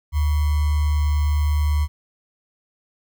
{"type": "tone with sample-and-hold", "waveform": "sine", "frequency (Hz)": 74.6, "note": "D2", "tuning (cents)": 28, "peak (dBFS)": -16, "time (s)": [0.12, 1.88], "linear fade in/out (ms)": 50, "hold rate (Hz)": 1050, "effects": []}